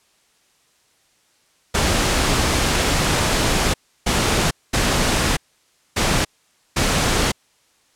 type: noise bursts at uneven times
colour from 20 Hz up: pink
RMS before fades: -18 dBFS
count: 5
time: 1.74-3.74 / 4.06-4.51 / 4.73-5.37 / 5.96-6.25 / 6.76-7.32 s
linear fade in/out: 10 ms
effects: white hiss -60 dBFS RMS until 7.95 s + low-pass 9000 Hz 12 dB/octave